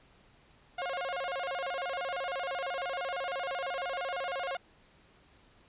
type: tone with vibrato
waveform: sawtooth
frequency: 622.3 Hz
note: D#5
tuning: in tune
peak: -29 dBFS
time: 0.78-4.57 s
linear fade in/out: 5 ms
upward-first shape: square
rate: 13 Hz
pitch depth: 240 cents each way
effects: pink hiss -62 dBFS RMS until 5.68 s + resampled to 8000 Hz